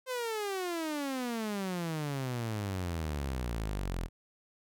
sawtooth exponential sweep, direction down, 523.3 to 40.39 Hz, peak -29 dBFS, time 0.06-4.09 s, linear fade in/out 50 ms, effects none

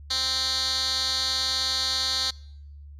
10% pulse tone with band-pass filter, 261.6 Hz, C4, in tune, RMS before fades -26 dBFS, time 0.1-2.31 s, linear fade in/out 10 ms, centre 4500 Hz, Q 5, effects noise-tail reverb RT60 0.8 s tail -26 dB re dry + added 72 Hz sine -41 dBFS peak until 2.99 s

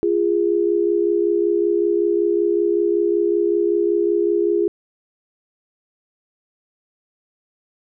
sine tone pair together, 345.2 / 410.5 Hz, F4 / G#4, -20 / -20 cents, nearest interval minor third, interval 300 cents, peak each -18 dBFS, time 0.03-4.68 s, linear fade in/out 0 ms, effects none

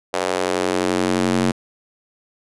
square tone with high-pass filter sweep, 45.75 Hz, F#1, 19 cents flat, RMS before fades -20 dBFS, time 0.13-1.52 s, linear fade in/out 10 ms, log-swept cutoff 550 to 210 Hz, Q 1.7, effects resampled to 24000 Hz

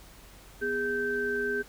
sine tone cluster, 245.8 / 410.2 / 1553 Hz, B3 / G#4 / G6, -8 / -21 / -17 cents, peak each -38 / -30 / -30 dBFS, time 0.61-1.63 s, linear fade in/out 20 ms, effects added 46 Hz sine -53 dBFS peak until 1.68 s + pink hiss -53 dBFS RMS until 1.68 s

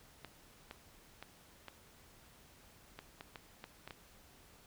clicks, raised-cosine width 0.3 ms, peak -30 dBFS, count 10, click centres 0.247 / 0.711 / 1.226 / 1.683 / 2.99 / 3.209 / 3.358 / 3.641 / 3.876 / 3.908 s, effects pink hiss -62 dBFS RMS until 4.66 s

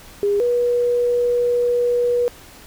sine tone pair in turn, 406.4 / 484.2 Hz, G#4 / B4, -38 / -34 cents, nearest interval minor third, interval 304 cents, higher second, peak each -15 dBFS, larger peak neither, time 0.23-0.4 / 0.4-2.28 s, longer second, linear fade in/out 0 ms, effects pink hiss -43 dBFS RMS until 2.66 s

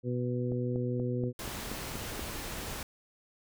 harmonic tone, 123.47 Hz, B2, in tune, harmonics 1 / 2 / 3 / 4, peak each -32 / -35 / -37 / -38 dBFS, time 0.03-1.33 s, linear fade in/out 50 ms
click train, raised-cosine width 2 ms, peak -26 dBFS, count 8, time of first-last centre 0.52-2.195 s, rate 4.18 Hz
pink noise, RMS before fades -39 dBFS, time 1.39-2.83 s, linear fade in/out 2 ms
effects none

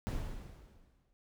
brown noise with exponential decay, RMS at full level -34 dBFS, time 0.07-1.13 s, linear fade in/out 0 ms, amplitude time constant 230 ms, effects none

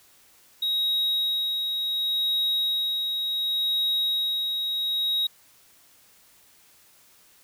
triangle tone with tremolo, 3800 Hz, A#7, 33 cents sharp, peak -20 dBFS, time 0.62-5.27 s, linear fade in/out 5 ms, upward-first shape sine, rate 0.69 Hz, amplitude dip 35%, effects white hiss -57 dBFS RMS until 7.43 s

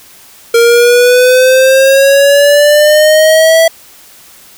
square exponential sweep, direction up, 463.7 to 659.3 Hz, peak -4 dBFS, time 0.54-3.68 s, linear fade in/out 5 ms, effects white hiss -38 dBFS RMS until 4.57 s

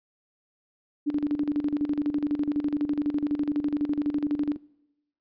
sine tone with tremolo, 293.3 Hz, D4, 2 cents flat, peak -21 dBFS, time 1.06-4.57 s, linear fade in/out 20 ms, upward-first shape square, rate 12 Hz, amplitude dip 70%, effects noise-tail reverb RT60 1.0 s tail -25 dB re dry + resampled to 11025 Hz

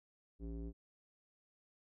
square tone with low-pass filter, 56.4 Hz, A1, 44 cents sharp, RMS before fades -44 dBFS, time 0.39-0.73 s, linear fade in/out 50 ms, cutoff 340 Hz, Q 3.4, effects none

